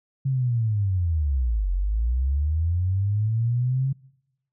sine linear two-way sweep, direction down then up, 136.9 to 44 to 136.5 Hz, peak -20 dBFS, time 0.25-3.93 s, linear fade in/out 10 ms, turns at 1.72 s, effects noise-tail reverb RT60 0.9 s tail -24 dB re dry

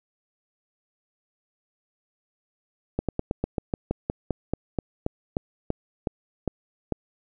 slowing click train, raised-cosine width 2 ms, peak -11 dBFS, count 18, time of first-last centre 2.99-6.923 s, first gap 97 ms, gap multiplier 1.1, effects none

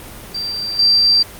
sine tone with level steps, 4699 Hz, D8, in tune, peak -20 / -9 dBFS, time 0.34-1.23 s, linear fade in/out 10 ms, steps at 0.79 s, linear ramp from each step 2 ms, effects pink hiss -35 dBFS RMS until 1.39 s + Opus 32 kbps

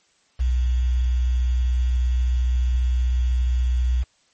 sine tone with quantisation, 61.74 Hz, B1, in tune, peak -17 dBFS, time 0.39-4.04 s, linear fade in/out 20 ms, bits 7, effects white hiss -62 dBFS RMS until 4.33 s + MP3 32 kbps

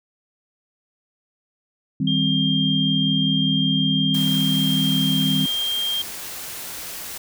sine chord, C minor, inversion first, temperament just, 156.98 / 196.22 / 261.6 Hz, Eb3 / G3 / C4, +16 / +2 / 0 cents, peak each -23 dBFS, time 2-5.46 s, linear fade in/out 5 ms
sine tone, 3200 Hz, G7, 35 cents sharp, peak -21 dBFS, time 2.07-6.02 s, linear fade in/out 5 ms
white noise, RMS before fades -33 dBFS, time 4.14-7.18 s, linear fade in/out 5 ms
effects none

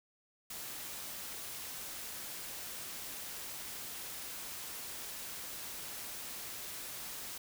white noise, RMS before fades -44 dBFS, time 0.5-7.38 s, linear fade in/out 5 ms, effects none

